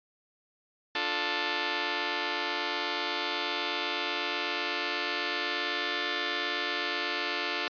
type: chord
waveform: 5% pulse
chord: D minor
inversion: none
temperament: just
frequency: 293.7 / 352.4 / 440.5 Hz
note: D4 / F4 / A4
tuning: 0 / +16 / +2 cents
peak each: -24 / -22 / -22 dBFS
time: 0.95-7.68 s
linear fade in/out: 2 ms
effects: resampled to 11025 Hz